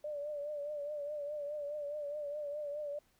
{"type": "tone with vibrato", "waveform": "sine", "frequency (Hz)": 587.3, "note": "D5", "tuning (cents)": 0, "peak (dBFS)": -37, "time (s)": [0.04, 2.99], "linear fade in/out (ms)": 5, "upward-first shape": "triangle", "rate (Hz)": 4.8, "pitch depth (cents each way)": 63, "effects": ["pink hiss -72 dBFS RMS until 3.19 s"]}